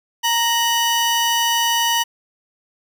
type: tone pair together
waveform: 30% pulse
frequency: 932.3 / 2960 Hz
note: A#5 / F#7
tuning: 0 / 0 cents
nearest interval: octave + minor sixth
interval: 2000 cents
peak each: -16 dBFS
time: 0.23-2.04 s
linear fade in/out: 20 ms
effects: none